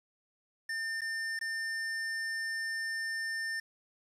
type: tone with dropouts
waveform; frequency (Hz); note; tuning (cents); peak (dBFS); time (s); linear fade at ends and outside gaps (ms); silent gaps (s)
square; 1800; A6; +39; -34; 0.69-3.6; 5; 1.009-1.016 / 1.391-1.411
effects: low-pass 10000 Hz 12 dB/octave + 10-bit